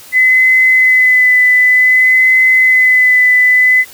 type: tone with vibrato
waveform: sine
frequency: 2018 Hz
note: B6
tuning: 37 cents sharp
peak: -5 dBFS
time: 0.12-3.85 s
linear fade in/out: 50 ms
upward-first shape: sine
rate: 0.54 Hz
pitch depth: 16 cents each way
effects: white hiss -36 dBFS RMS until 3.93 s